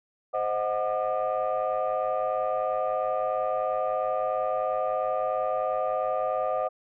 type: tone cluster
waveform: sine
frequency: 522 / 625 / 735 / 1205 Hz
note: C5 / D#5 / F#5 / D6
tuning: -4 / +8 / -12 / +44 cents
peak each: -29 / -28 / -29 / -32 dBFS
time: 0.33-6.69 s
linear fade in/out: 20 ms
effects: tanh soft clip ceiling -18 dBFS